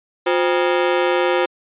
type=ring-modulated tone; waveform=sawtooth; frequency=438.9 Hz; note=A4; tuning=4 cents flat; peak=-8 dBFS; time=0.26-1.46 s; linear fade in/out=10 ms; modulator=81.1 Hz; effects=resampled to 8000 Hz